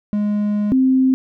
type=tone pair in turn; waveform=triangle / sine; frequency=207.7 / 261.2 Hz; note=G#3 / C4; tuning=0 / -3 cents; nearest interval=major third; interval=397 cents; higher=second; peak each=-14 / -11 dBFS; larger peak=second; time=0.13-0.72 / 0.72-1.14 s; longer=first; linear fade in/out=0 ms; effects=none